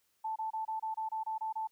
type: tone bursts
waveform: sine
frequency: 880 Hz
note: A5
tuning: in tune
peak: -33 dBFS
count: 10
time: 0.24-1.674 s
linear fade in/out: 10 ms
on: 120 ms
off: 26 ms
effects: white hiss -75 dBFS RMS until 1.71 s